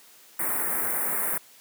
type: band-stop noise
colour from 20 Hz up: white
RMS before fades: -27 dBFS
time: 0.39-1.38 s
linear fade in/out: 5 ms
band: 2100 to 9000 Hz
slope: 48 dB/octave
effects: white hiss -53 dBFS RMS until 1.6 s + high-pass 200 Hz 12 dB/octave